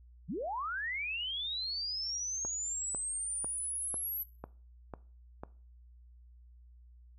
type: linear sweep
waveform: sine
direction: up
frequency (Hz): 123.2 to 11840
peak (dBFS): -34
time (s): 0.28-4.24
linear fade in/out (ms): 20
type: click train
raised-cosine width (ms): 1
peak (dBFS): -27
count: 7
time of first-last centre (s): 2.45-5.435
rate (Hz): 2.01
effects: noise-tail reverb RT60 0.4 s tail -19 dB re dry + added 60 Hz sine -54 dBFS peak until 7.18 s